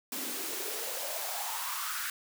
white noise with high-pass filter sweep, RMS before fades -36 dBFS, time 0.12-2.1 s, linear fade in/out 2 ms, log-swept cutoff 240 to 1500 Hz, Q 4.8, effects none

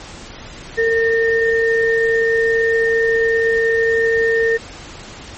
sine tone pair together, 455.8 / 1824.4 Hz, A#4 / A#6, -39 / -38 cents, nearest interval 2 octaves, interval 2401 cents, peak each -14 / -17 dBFS, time 0.77-4.58 s, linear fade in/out 20 ms, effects pink hiss -35 dBFS RMS until 5.37 s + MP3 32 kbps

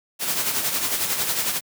white noise with tremolo, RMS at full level -22 dBFS, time 0.19-1.61 s, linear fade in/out 50 ms, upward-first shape sine, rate 11 Hz, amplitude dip 50%, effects high-pass 100 Hz 12 dB/octave

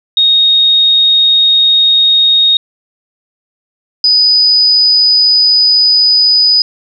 sine tone pair in turn, 3729 / 4978 Hz, A#7 / D#8, 0 / 0 cents, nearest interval perfect fourth, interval 500 cents, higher second, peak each -5 dBFS, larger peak neither, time 0.17-2.57 / 4.04-6.62 s, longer second, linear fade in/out 2 ms, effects none

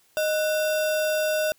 sine tone with sample-and-hold, 619 Hz, D#5, 9 cents flat, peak -21 dBFS, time 0.17-1.52 s, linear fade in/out 0 ms, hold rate 2100 Hz, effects white hiss -62 dBFS RMS until 1.58 s

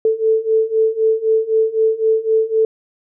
sine beating tone pair, 440 / 443.9 Hz, A4 / A4, 0 / +15 cents, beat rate 3.9 Hz, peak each -17 / -15 dBFS, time 0.05-2.65 s, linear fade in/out 2 ms, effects none

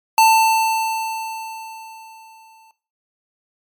square tone with exponential decay, 890 Hz, A5, 20 cents sharp, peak -9 dBFS, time 0.18-2.71 s, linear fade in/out 1 ms, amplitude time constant 550 ms, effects noise-tail reverb RT60 0.4 s tail -17 dB re dry + MP3 96 kbps

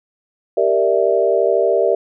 sine chord, E half-diminished seventh, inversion first, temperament equal, 392 / 466.2 / 587.3 / 659.3 Hz, G4 / Bb4 / D5 / E5, 0 / 0 / 0 / 0 cents, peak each -18 dBFS, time 0.57-1.95 s, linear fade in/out 5 ms, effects none

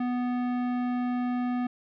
sine tone with tanh clipping, 246.9 Hz, B3, in tune, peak -28 dBFS, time 0-1.67 s, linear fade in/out 5 ms, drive 16 dB, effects none

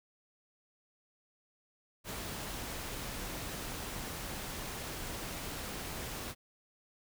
pink noise, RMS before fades -41 dBFS, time 2.04-6.35 s, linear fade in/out 50 ms, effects none

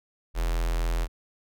square tone with notch filter, 41.87 Hz, E1, 28 cents sharp, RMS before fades -26 dBFS, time 0.34-1.08 s, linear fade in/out 50 ms, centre 170 Hz, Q 0.59, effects none

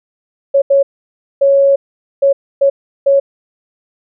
sine tone bursts at uneven times, 554 Hz, C#5, 1 cent flat, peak -6 dBFS, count 6, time 0.54-0.62 / 0.7-0.83 / 1.41-1.76 / 2.22-2.33 / 2.61-2.7 / 3.06-3.2 s, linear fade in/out 10 ms, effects none

